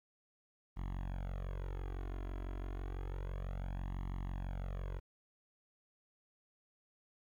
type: tone with flanger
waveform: sawtooth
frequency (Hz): 46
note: F#1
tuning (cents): -9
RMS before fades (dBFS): -41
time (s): 0.76-5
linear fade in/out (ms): 20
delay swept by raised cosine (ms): 0.99 to 2.99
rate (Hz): 0.3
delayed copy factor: +0.95
effects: low-pass 2000 Hz 12 dB/octave + 12-bit